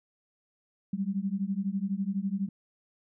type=beating tone pair; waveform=sine; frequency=190 / 202 Hz; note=F#3 / G#3; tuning=+46 / -48 cents; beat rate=12 Hz; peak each=-31 dBFS; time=0.93-2.49 s; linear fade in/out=5 ms; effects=none